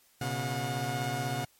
sawtooth tone cluster, 120.6 / 136.7 / 723 Hz, B2 / C#3 / F#5, -41 / -24 / -40 cents, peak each -31 dBFS, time 0.21-1.45 s, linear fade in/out 5 ms, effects white hiss -64 dBFS RMS until 1.59 s + MP3 64 kbps

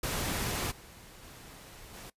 pink noise with level steps, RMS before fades -33 / -52 / -50 / -46 dBFS, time 0.03-2.1 s, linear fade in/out 5 ms, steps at 0.7 / 1.22 / 1.93 s, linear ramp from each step 20 ms, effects noise-tail reverb RT60 0.1 s tail -20 dB re dry + resampled to 32000 Hz

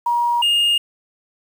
sine / triangle tone pair in turn, 952 / 2836 Hz, A#5 / F7, +36 / +26 cents, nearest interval octave + perfect fifth, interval 1890 cents, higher second, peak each -15 / -12 dBFS, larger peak second, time 0.06-0.42 / 0.42-0.78 s, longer neither, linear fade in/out 5 ms, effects 7-bit

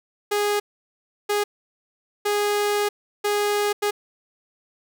sawtooth tone bursts at uneven times, 412.9 Hz, G#4, 10 cents flat, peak -16 dBFS, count 5, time 0.31-0.6 / 1.29-1.44 / 2.25-2.89 / 3.24-3.73 / 3.82-3.91 s, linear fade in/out 10 ms, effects none

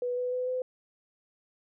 sine tone with pitch steps, 491.8 / 497.2 / 502.7 / 508.3 Hz, B4 / B4 / B4 / B4, -7 / +12 / +31 / +50 cents, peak -28 dBFS, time 0.02-0.62 s, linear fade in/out 2 ms, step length 150 ms, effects none

